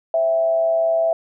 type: tone with frequency modulation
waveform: sine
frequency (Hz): 659.3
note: E5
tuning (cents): 0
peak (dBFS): -15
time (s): 0.14-1.13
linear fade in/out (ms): 2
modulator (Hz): 125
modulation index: 0.33
effects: none